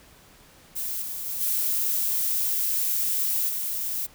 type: noise with level steps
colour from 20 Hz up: violet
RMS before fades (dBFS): -30 / -33 / -31 / -25 / -29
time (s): 0.75-4.07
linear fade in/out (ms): 20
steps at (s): 1.01 / 1.25 / 1.4 / 3.48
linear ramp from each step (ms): 20
effects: pink hiss -53 dBFS RMS until 4.14 s